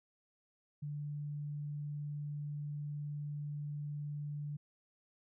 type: tone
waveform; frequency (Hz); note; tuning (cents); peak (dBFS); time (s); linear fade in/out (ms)
sine; 146.83; D3; 0; -38; 0.82-4.57; 10
effects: none